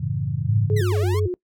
sine chord, F# minor seventh, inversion none, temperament equal, 92.5 / 110 / 138.59 / 164.81 Hz, F#2 / A2 / C#3 / E3, 0 / 0 / 0 / 0 cents, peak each -30 / -27 / -25 / -31 dBFS, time 0-0.84 s, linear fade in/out 10 ms
sine tone with pitch glide, 106.4 to 94.79 Hz, G#2 to F#2, +42 to +42 cents, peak -19 dBFS, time 0.46-1.28 s, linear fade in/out 20 ms, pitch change -200 cents, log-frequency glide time 0.6-1.12 s
sine tone with vibrato, 390.4 Hz, G4, 7 cents flat, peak -23 dBFS, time 0.7-1.34 s, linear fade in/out 0 ms, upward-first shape square, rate 4.5 Hz, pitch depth 140 cents each way
sawtooth linear two-way sweep, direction down then up, 2086 to 540 to 1131 Hz, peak -28 dBFS, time 0.76-1.2 s, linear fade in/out 10 ms, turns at 0.98 s
effects noise-tail reverb RT60 0.1 s tail -23 dB re dry

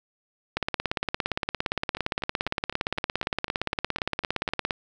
two click trains, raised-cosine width 0.3 ms, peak -9 / -21 dBFS, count 73 / 11, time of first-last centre 0.57-4.708 / 1.97-4.489 s, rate 17.4 / 3.97 Hz, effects none

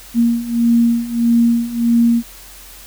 sine beating tone pair, 233.1 / 234.7 Hz, A#3 / A#3, 0 / +12 cents, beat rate 1.6 Hz, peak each -16 / -13 dBFS, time 0.14-2.23 s, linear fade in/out 50 ms, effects added 45 Hz sine -42 dBFS peak until 2.86 s + white hiss -39 dBFS RMS until 2.86 s

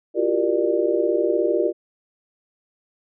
sine tone cluster, 338.6 / 358.4 / 391.9 / 468.6 / 596 Hz, E4 / F4 / G4 / A#4 / D5, +46 / +45 / 0 / +9 / +25 cents, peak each -24 dBFS, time 0.14-1.73 s, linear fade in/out 50 ms, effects none

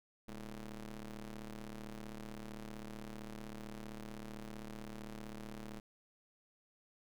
sawtooth ring-modulated tone, 112.8 Hz, A2, 44 cents sharp, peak -38 dBFS, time 0.28-5.8 s, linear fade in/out 5 ms, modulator 95 Hz, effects none

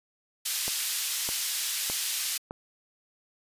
pink high-pass noise, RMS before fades -30 dBFS, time 0.45-2.38 s, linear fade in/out 10 ms, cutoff 3400 Hz, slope 12 dB/octave
click train, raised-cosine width 1 ms, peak -22 dBFS, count 4, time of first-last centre 0.68-2.509 s, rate 1.64 Hz
effects resampled to 32000 Hz

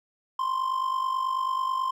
triangle tone with amplitude modulation, 1046.5 Hz, C6, in tune, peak -20 dBFS, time 0.39-1.91 s, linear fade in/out 5 ms, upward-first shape sine, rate 49.2 Hz, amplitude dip 65%, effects none

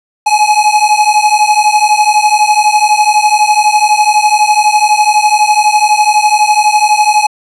square beating tone pair, 839 / 851 Hz, G#5 / G#5, +17 / +42 cents, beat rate 12 Hz, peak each -10 dBFS, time 0.26-7.27 s, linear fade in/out 10 ms, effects resampled to 24000 Hz + 7-bit

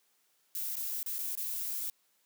violet noise with dropouts, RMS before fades -36 dBFS, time 0.55-1.9 s, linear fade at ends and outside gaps 1 ms, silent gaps 0.756-0.767 / 1.03-1.061 / 1.184-1.189 / 1.353-1.375 s, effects white hiss -72 dBFS RMS until 2.25 s + high-pass 200 Hz 12 dB/octave

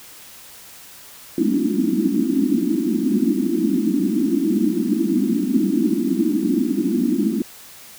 white band-pass noise, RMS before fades -19 dBFS, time 1.38-7.42 s, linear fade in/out 2 ms, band 190 to 340 Hz, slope 96 dB/octave, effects white hiss -42 dBFS RMS until 7.98 s

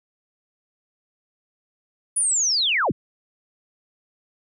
sine linear sweep, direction down, 9956 to 45.25 Hz, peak -18 dBFS, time 2.16-2.92 s, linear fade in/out 10 ms, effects none

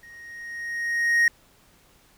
triangle tone with level ramp, 1871 Hz, A#6, 6 cents sharp, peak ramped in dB -43 to -13 dBFS, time 0.03-1.28 s, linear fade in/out 2 ms, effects pink hiss -58 dBFS RMS until 2.17 s

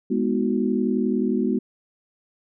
sine chord, G# minor seventh, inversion none, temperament equal with one note detuned, 207.7 / 246.9 / 318.2 / 370 Hz, G#3 / B3 / D#4 / F#4, 0 / 0 / +39 / 0 cents, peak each -24 / -23 / -29 / -26 dBFS, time 0.1-1.59 s, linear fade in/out 10 ms, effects none

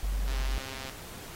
sine tone, 47.79 Hz, G1, 43 cents flat, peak -27 dBFS, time 0.03-0.58 s, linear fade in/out 0 ms
click train, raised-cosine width 0.2 ms, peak -23 dBFS, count 83, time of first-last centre 0.28-0.897 s, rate 133 Hz
effects pink hiss -45 dBFS RMS until 1.35 s + AAC 48 kbps

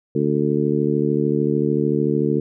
harmonic tone, 73.42 Hz, D2, in tune, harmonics 2 / 3 / 4 / 5 / 6, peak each -23 / -23 / -23 / -23 / -23 dBFS, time 0.15-2.4 s, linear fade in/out 5 ms, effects none

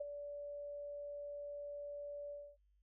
sine tone with ADSR envelope, 578 Hz, D5, 28 cents flat, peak -36 dBFS, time 0-2.57 s, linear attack 10 ms, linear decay 17 ms, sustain -7 dB, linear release 260 ms, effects noise-tail reverb RT60 0.1 s tail -17 dB re dry + added 50 Hz sine -70 dBFS peak until 2.82 s

